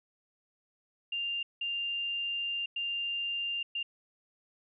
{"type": "tone bursts at uneven times", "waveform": "sine", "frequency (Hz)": 2794, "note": "F7", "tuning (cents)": 0, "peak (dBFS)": -31, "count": 4, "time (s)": [[1.12, 1.43], [1.61, 2.66], [2.76, 3.63], [3.75, 3.83]], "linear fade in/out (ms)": 5, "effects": []}